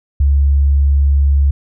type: tone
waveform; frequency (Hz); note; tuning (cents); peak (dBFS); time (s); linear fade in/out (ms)
sine; 70.1; C#2; +20; -8; 0.2-1.51; 5
effects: none